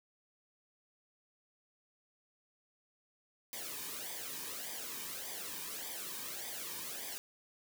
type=noise with flanger; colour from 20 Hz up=white; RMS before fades=-43 dBFS; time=3.53-7.18 s; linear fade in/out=0 ms; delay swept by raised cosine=0.72 to 1.5 ms; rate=1.7 Hz; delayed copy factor=-0.7; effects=none